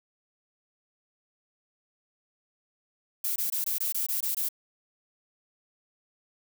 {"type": "noise bursts", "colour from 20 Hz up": "violet", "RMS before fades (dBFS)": -29, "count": 9, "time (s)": [3.24, 4.488], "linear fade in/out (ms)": 5, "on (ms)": 120, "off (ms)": 21, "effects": []}